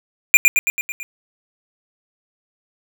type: tone with echo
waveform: square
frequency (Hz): 2400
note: D7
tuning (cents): +37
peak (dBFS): -5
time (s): 0.34-0.37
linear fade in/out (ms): 0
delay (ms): 110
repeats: 6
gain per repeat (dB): -4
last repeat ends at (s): 1.03
effects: none